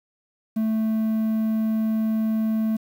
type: tone with quantisation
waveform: triangle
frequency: 220 Hz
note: A3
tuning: in tune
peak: -18 dBFS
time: 0.56-2.77 s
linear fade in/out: 10 ms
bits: 8
effects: none